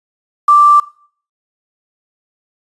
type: tone with quantisation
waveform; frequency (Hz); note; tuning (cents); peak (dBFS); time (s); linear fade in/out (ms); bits
sine; 1174.7; D6; 0; -4; 0.48-0.8; 5; 5
effects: noise-tail reverb RT60 0.5 s tail -20 dB re dry + resampled to 24000 Hz